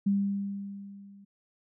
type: tone with level ramp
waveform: sine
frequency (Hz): 199.2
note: G3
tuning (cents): +28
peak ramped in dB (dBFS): -21 to -50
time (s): 0.06-1.25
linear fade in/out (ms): 10
effects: none